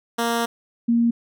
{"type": "tone pair in turn", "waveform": ["10% pulse", "sine"], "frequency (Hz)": [233.1, 234], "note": ["A#3", "A#3"], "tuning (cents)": [0, 7], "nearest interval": "unison", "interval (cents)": 7, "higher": "second", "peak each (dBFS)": [-12, -15], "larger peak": "first", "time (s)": [[0.18, 0.46], [0.88, 1.11]], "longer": "first", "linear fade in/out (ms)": 10, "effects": []}